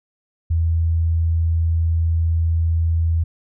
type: tone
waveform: sine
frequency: 82.41 Hz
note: E2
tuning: in tune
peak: -15 dBFS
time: 0.5-3.24 s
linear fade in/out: 10 ms
effects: none